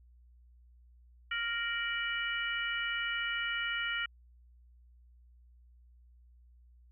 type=harmonic tone with a mistuned harmonic; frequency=466.2 Hz; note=A#4; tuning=in tune; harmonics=3 / 4 / 5 / 6; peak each=-36 / -37 / -39 / -38 dBFS; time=1.31-4.06 s; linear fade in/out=5 ms; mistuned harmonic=6; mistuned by=+87 cents; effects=added 60 Hz sine -57 dBFS peak until 6.91 s